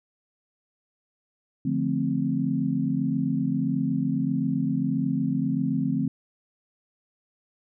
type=chord; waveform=sine; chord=D minor seventh; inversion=none; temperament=equal; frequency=146.83 / 174.61 / 220 / 261.6 Hz; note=D3 / F3 / A3 / C4; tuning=0 / 0 / 0 / 0 cents; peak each=-29 / -29 / -29 / -26 dBFS; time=1.65-6.08 s; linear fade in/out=5 ms; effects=none